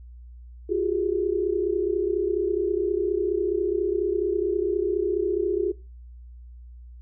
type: tone cluster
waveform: sine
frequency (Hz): 349.3 / 379 / 413.6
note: F4 / F#4 / G#4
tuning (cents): 0 / +42 / -7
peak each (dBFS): -26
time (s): 0.69-5.72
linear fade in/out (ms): 10
effects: noise-tail reverb RT60 0.3 s tail -20 dB re dry + added 60 Hz sine -41 dBFS peak until 7.01 s